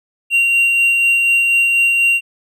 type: tone with tremolo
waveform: triangle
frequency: 2760 Hz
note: F7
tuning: 21 cents flat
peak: -8 dBFS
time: 0.3-2.21 s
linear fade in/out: 50 ms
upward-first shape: sine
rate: 4.1 Hz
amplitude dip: 25%
effects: none

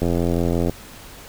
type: click train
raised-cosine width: 2 ms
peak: -8 dBFS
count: 59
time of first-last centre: 0.02-0.696 s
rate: 85.8 Hz
effects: pink hiss -41 dBFS RMS until 1.28 s

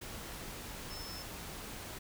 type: tone in noise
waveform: sine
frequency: 5274 Hz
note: E8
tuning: in tune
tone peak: -46 dBFS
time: 0.9-1.23 s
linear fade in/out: 10 ms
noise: pink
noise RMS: -45 dBFS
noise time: 0.01-1.99 s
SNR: -4 dB
effects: none

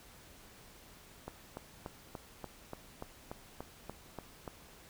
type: click train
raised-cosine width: 1 ms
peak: -27 dBFS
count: 12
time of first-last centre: 1.28-4.478 s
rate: 3.44 Hz
effects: pink hiss -57 dBFS RMS until 4.89 s

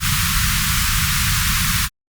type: band-stop noise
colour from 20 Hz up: pink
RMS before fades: -18 dBFS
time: 0-1.89 s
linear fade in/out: 50 ms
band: 190 to 1100 Hz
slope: 48 dB/octave
effects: Opus 48 kbps

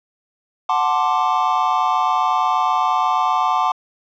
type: chord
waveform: triangle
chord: D dominant seventh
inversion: first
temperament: equal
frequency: 740 / 880 / 1046.5 / 1174.7 Hz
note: F#5 / A5 / C6 / D6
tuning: 0 / 0 / 0 / 0 cents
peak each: -19 dBFS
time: 0.69-3.72 s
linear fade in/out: 5 ms
effects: resampled to 16000 Hz

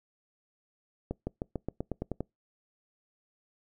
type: accelerating click train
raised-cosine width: 2 ms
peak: -19 dBFS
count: 10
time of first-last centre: 1.11-2.206 s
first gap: 160 ms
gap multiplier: 0.93
effects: noise-tail reverb RT60 0.2 s tail -26 dB re dry

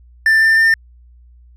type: tone with pitch steps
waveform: triangle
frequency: 1778 / 1790.4 / 1802.8 Hz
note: A6 / A6 / A6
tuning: +18 / +30 / +42 cents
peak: -7 dBFS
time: 0.26-0.74 s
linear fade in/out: 2 ms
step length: 160 ms
effects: added 60 Hz sine -42 dBFS peak until 1.56 s

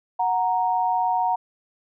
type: tone pair together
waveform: sine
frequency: 737 / 932.1 Hz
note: F#5 / A#5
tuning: -7 / 0 cents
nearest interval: major third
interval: 407 cents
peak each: -22 dBFS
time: 0.19-1.36 s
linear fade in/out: 10 ms
effects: none

